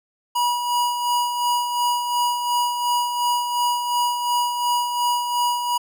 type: tone with tremolo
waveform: square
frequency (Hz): 968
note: B5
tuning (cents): -35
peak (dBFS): -18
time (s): 0.35-5.78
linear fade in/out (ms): 10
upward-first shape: sine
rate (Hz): 2.8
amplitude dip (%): 50
effects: none